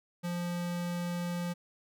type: tone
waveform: square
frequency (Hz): 174.61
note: F3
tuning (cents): 0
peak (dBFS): -33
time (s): 0.23-1.54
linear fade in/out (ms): 20
effects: none